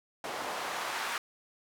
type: noise with band-pass filter sweep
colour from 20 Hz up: white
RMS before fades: -36 dBFS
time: 0.24-1.18 s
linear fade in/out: 2 ms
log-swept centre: 630 to 1300 Hz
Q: 1.1
effects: none